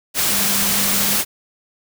sine tone in noise, 199.3 Hz, G3, 29 cents sharp, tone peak -27 dBFS, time 0.28-1.21 s, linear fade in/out 50 ms, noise white, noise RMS -18 dBFS, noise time 0.14-1.25 s, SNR -12 dB, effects none

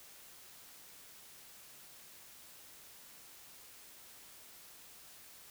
silence, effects white hiss -56 dBFS RMS until 5.5 s

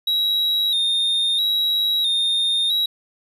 triangle tone with vibrato, 3760 Hz, A#7, 14 cents sharp, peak -16 dBFS, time 0.07-2.86 s, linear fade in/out 5 ms, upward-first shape square, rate 0.76 Hz, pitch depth 48 cents each way, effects none

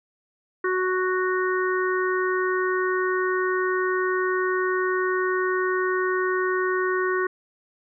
harmonic tone, 370 Hz, F#4, in tune, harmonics 1 / 3 / 4 / 5, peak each -23 / -28 / -29 / -30 dBFS, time 0.64-7.27 s, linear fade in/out 5 ms, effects none

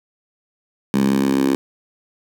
10% pulse tone with high-pass filter sweep, 67.7 Hz, C#2, 40 cents flat, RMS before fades -17 dBFS, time 0.94-1.55 s, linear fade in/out 0 ms, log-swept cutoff 190 to 290 Hz, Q 3.7, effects none

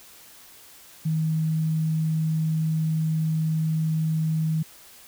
sine tone, 158.6 Hz, D#3, 33 cents sharp, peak -21 dBFS, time 1.05-4.63 s, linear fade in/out 10 ms, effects white hiss -49 dBFS RMS until 5.07 s

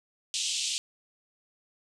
pink band-pass noise, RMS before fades -31 dBFS, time 0.34-0.78 s, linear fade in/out 0 ms, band 2800 to 8500 Hz, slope 48 dB/octave, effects none

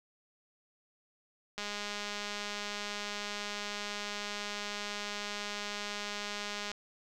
click train, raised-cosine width 0.2 ms, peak -21 dBFS, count 1059, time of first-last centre 1.58-6.716 s, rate 206 Hz, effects none

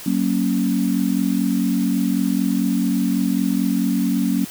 sine chord, F# major, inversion none, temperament equal with one note detuned, 188.12 / 233.1 / 277.2 Hz, F#3 / A#3 / C#4, +29 / 0 / 0 cents, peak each -21 dBFS, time 0.06-4.45 s, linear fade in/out 5 ms, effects white hiss -36 dBFS RMS until 4.5 s

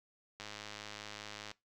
click train, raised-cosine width 0.2 ms, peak -27 dBFS, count 118, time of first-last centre 0.4-1.514 s, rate 105 Hz, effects noise-tail reverb RT60 0.2 s tail -21 dB re dry

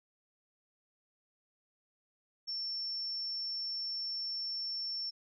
sine tone, 5420 Hz, E8, 47 cents sharp, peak -35 dBFS, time 2.47-5.11 s, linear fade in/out 20 ms, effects none

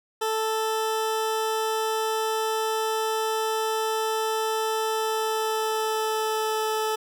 20% pulse tone with pitch glide, 440 to 435.7 Hz, A4 to A4, 0 to -17 cents, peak -19 dBFS, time 0.21-6.96 s, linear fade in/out 10 ms, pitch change -17 cents, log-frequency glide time 4.91-6.66 s, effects none

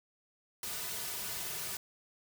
white noise with comb filter, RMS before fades -39 dBFS, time 0.63-1.77 s, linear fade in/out 2 ms, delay 3.7 ms, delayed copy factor -0.75, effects none

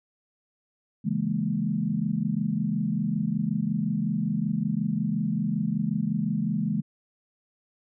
sine chord, A# half-diminished seventh, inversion first, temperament equal, 138.59 / 164.81 / 207.7 / 233.1 Hz, C#3 / E3 / G#3 / A#3, 0 / 0 / 0 / 0 cents, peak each -33 / -29 / -27 / -31 dBFS, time 1.04-6.82 s, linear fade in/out 20 ms, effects none

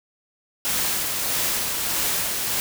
white noise with tremolo, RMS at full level -23 dBFS, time 0.65-2.6 s, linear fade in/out 0 ms, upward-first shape sine, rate 1.6 Hz, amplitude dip 30%, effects none

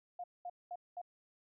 sine tone bursts, 710 Hz, F5, 28 cents sharp, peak -40 dBFS, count 4, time 0.19-1.016 s, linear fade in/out 5 ms, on 49 ms, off 210 ms, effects none

